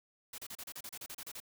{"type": "noise bursts", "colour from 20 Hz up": "white", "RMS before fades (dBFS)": -45, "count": 13, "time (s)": [0.33, 1.402], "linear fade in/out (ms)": 5, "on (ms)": 52, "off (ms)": 33, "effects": []}